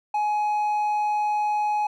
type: tone with hard clipping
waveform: sine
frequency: 840 Hz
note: G#5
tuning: 19 cents sharp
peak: -22 dBFS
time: 0.14-1.87 s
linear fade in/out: 5 ms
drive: 3 dB
effects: none